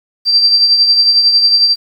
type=tone with tremolo; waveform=sine; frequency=4699 Hz; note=D8; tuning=in tune; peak=-4 dBFS; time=0.25-1.76 s; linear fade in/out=50 ms; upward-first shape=triangle; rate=11 Hz; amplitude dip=55%; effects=7-bit